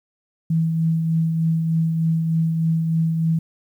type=tone with tremolo; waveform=sine; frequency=162.7 Hz; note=E3; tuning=22 cents flat; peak=-15 dBFS; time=0.5-3.39 s; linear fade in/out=5 ms; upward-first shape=triangle; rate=3.3 Hz; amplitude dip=40%; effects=9-bit